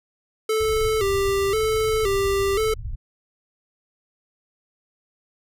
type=tone with vibrato; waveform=square; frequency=415.3 Hz; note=G#4; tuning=in tune; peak=-20 dBFS; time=0.49-2.74 s; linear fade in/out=5 ms; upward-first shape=square; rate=0.96 Hz; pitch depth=90 cents each way
type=low-pass noise; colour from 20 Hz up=pink; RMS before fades=-32 dBFS; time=0.6-2.96 s; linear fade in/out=10 ms; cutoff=120 Hz; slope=48 dB/octave
effects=none